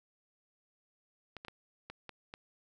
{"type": "clicks", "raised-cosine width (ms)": 0.3, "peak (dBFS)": -28, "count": 6, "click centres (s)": [1.367, 1.449, 1.483, 1.9, 2.093, 2.339], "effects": []}